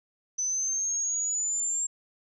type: exponential sweep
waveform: sine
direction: up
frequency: 6010 to 7459 Hz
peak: -26 dBFS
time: 0.38-1.87 s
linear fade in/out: 10 ms
effects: none